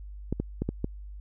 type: clicks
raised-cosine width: 3 ms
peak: -15 dBFS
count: 5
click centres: 0.326 / 0.4 / 0.62 / 0.69 / 0.844 s
effects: added 50 Hz sine -39 dBFS peak until 1.2 s